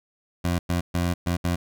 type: tone bursts at uneven times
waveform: 20% pulse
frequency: 87.31 Hz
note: F2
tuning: in tune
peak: -17 dBFS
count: 5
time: 0.44-0.59 / 0.69-0.81 / 0.94-1.14 / 1.26-1.37 / 1.44-1.56 s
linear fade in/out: 10 ms
effects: none